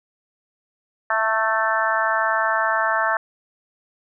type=harmonic tone with a mistuned harmonic; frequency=220.6 Hz; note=A3; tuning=5 cents sharp; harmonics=3 / 4 / 5 / 6 / 7 / 8; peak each=-25 / -25 / -25 / -25 / -25 / -25 dBFS; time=1.1-3.17 s; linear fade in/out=2 ms; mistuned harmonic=4; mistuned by=+16 cents; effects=none